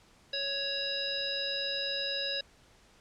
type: harmonic tone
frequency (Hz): 556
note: C#5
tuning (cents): +5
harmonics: 1 / 3 / 5 / 7 / 9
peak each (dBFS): -39 / -40 / -40 / -34 / -37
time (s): 0.33-2.41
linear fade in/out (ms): 5
effects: pink hiss -61 dBFS RMS until 3 s + low-pass 8000 Hz 12 dB/octave